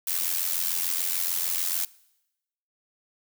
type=noise with amplitude modulation; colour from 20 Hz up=blue; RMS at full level=-24 dBFS; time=0.07-1.85 s; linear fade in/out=5 ms; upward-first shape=sine; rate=86.8 Hz; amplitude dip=75%; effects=noise-tail reverb RT60 0.9 s tail -22 dB re dry